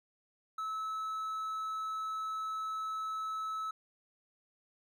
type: tone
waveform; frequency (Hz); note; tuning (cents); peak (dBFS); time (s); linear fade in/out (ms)
triangle; 1300; E6; -24; -33; 0.58-3.71; 5
effects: none